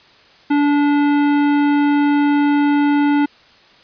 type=tone with hard clipping; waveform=sine; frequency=289.5 Hz; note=D4; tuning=25 cents flat; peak=-14 dBFS; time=0.5-3.26 s; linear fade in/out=10 ms; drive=15 dB; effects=white hiss -48 dBFS RMS until 3.83 s + resampled to 11025 Hz